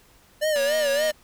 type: tone with vibrato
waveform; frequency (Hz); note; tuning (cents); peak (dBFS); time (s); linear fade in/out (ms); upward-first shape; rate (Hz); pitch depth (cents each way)
square; 587.3; D5; 0; -21; 0.41-1.12; 20; sine; 3.5; 110
type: click train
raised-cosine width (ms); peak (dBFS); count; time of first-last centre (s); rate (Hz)
0.2; -18; 132; 0.56-1.108; 239
effects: pink hiss -56 dBFS RMS until 1.23 s